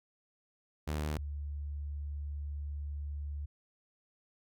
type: tone pair in turn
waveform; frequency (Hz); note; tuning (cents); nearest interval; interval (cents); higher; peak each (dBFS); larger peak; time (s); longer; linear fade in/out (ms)
sawtooth / sine; 75.6 / 72.58; D#2 / D2; -49 / -20; minor second; 71; first; -29 / -36; first; 0.87-1.18 / 1.18-3.46; second; 10
effects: none